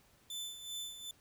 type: tone with tremolo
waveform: sawtooth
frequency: 3520 Hz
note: A7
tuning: in tune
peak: -36 dBFS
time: 0.3-1.11 s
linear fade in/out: 2 ms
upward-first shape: sine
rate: 2.6 Hz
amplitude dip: 65%
effects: pink hiss -67 dBFS RMS until 1.2 s